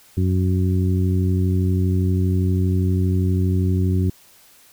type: harmonic tone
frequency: 92.5 Hz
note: F#2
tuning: in tune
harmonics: 1 / 2 / 3 / 4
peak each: -17 / -23 / -27 / -29 dBFS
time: 0.17-4.1 s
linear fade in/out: 5 ms
effects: white hiss -51 dBFS RMS until 4.72 s